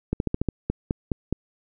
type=two click trains; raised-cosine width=3 ms; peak=-10 / -10 dBFS; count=4 / 6; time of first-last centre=0.7-1.326 / 0.13-0.487 s; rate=4.79 / 14 Hz; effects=none